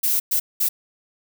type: noise bursts at uneven times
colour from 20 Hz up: violet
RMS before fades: -20 dBFS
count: 3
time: 0.03-0.2 / 0.31-0.4 / 0.6-0.69 s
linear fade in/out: 10 ms
effects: none